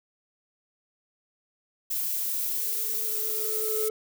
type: noise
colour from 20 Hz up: violet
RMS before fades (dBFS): -29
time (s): 1.9-3.89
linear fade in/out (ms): 10
type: tone with exponential growth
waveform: triangle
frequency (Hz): 434.1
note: A4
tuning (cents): -23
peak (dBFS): -24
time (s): 2.01-3.9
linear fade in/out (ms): 1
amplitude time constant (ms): 410
effects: none